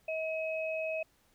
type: tone pair together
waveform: sine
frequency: 637.5 / 2550 Hz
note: D#5 / D#7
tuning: +42 / +42 cents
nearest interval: 2 octaves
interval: 2400 cents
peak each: -33 / -38 dBFS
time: 0.08-1.03 s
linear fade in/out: 5 ms
effects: pink hiss -69 dBFS RMS until 1.34 s